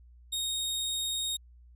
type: tone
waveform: sawtooth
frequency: 3729 Hz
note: A#7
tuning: in tune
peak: -27 dBFS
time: 0.32-1.37 s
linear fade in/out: 10 ms
effects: added 60 Hz sine -52 dBFS peak until 1.75 s + resampled to 32000 Hz